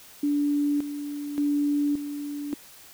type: tone with tremolo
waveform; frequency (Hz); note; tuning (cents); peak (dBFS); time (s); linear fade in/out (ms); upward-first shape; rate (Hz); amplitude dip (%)
sine; 290; D4; -22; -21; 0.23-2.54; 5; square; 0.87; 65
effects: white hiss -49 dBFS RMS until 2.93 s